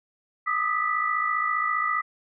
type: tone cluster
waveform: sine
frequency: 1216 / 1271 / 1968 Hz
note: D#6 / D#6 / B6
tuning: -40 / +36 / -7 cents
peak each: -27 dBFS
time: 0.46-2.02 s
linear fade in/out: 20 ms
effects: none